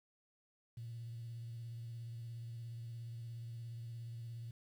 triangle tone with vibrato, 116.5 Hz, A#2, 1 cent flat, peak -40 dBFS, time 0.77-4.51 s, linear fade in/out 5 ms, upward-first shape sine, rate 17 Hz, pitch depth 39 cents each way, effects tanh soft clip ceiling -41 dBFS + 11-bit

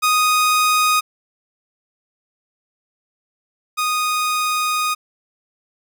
sawtooth tone pair in turn, 1244.5 / 1239.8 Hz, D#6 / D#6, 0 / -7 cents, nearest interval unison, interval 7 cents, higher first, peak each -10 / -14 dBFS, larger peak first, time 0.02-1.01 / 3.77-4.95 s, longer second, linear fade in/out 20 ms, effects none

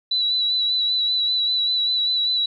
sine tone with vibrato, 3951 Hz, B7, in tune, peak -18 dBFS, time 0.11-2.46 s, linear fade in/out 5 ms, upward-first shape sine, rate 5.1 Hz, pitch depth 30 cents each way, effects none

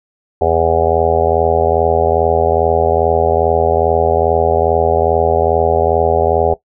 harmonic tone, 82.41 Hz, E2, in tune, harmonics 1 / 2 / 3 / 5 / 6 / 7 / 8 / 9 / 10, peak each -20 / -28 / -28 / -16 / -17 / -17 / -19 / -16 / -22 dBFS, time 0.41-6.54 s, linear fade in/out 5 ms, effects noise-tail reverb RT60 0.1 s tail -17 dB re dry

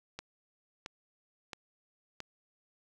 click train, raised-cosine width 0.2 ms, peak -23 dBFS, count 4, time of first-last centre 0.19-2.203 s, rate 1.49 Hz, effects none

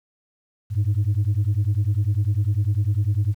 sine beating tone pair, 98 / 108 Hz, G2 / A2, 0 / -32 cents, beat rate 10 Hz, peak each -19 dBFS, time 0.7-3.35 s, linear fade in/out 50 ms, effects tanh soft clip ceiling -15 dBFS + 9-bit

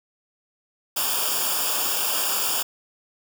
white noise with comb filter, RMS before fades -24 dBFS, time 0.96-2.63 s, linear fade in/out 10 ms, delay 0.49 ms, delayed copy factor -0.9, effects none

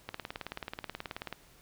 click train, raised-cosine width 0.3 ms, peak -21 dBFS, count 24, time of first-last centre 0.09-1.327 s, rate 18.6 Hz, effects pink hiss -60 dBFS RMS until 1.61 s

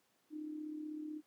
sine tone with amplitude modulation, 305.3 Hz, D#4, 33 cents flat, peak -38 dBFS, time 0.3-1.22 s, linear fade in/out 50 ms, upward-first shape sine, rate 36 Hz, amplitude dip 55%, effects pink hiss -75 dBFS RMS until 1.26 s + high-pass 200 Hz 12 dB/octave

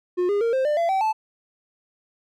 triangle tone with pitch steps, 358.7 / 407.3 / 462.5 / 525.2 / 596.3 / 677.1 / 768.9 / 873.1 Hz, F4 / G#4 / A#4 / C5 / D5 / E5 / G5 / A5, +46 / -34 / -14 / +6 / +26 / +46 / -34 / -14 cents, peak -17 dBFS, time 0.17-1.13 s, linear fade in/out 20 ms, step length 120 ms, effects none

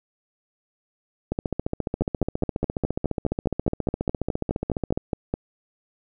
two click trains, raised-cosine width 2 ms, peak -10 / -11 dBFS, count 17 / 54, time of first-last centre 2.02-5.34 / 1.32-4.975 s, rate 4.82 / 14.5 Hz, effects none

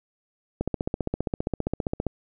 click train, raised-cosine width 2 ms, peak -12 dBFS, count 23, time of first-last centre 0.61-2.067 s, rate 15.1 Hz, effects none

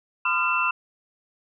sine tone cluster, 1016 / 1220 / 1380 / 2680 Hz, B5 / D#6 / F6 / E7, +49 / -34 / -21 / +28 cents, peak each -26 / -29 / -26 / -24 dBFS, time 0.25-0.71 s, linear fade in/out 5 ms, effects none

